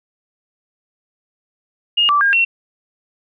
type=tone with pitch steps; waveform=sine; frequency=2846 / 1164 / 1616 / 2721 Hz; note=F7 / D6 / G#6 / F7; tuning=+32 / -16 / -48 / -46 cents; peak=-11 dBFS; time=1.97-2.45 s; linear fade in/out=10 ms; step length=120 ms; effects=none